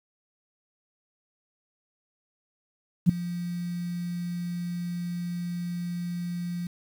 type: tone with ADSR envelope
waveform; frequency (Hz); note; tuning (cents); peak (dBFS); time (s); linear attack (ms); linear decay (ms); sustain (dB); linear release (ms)
sine; 174.61; F3; 0; -11; 3.06-6.67; 33; 4; -18; 3
effects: 8-bit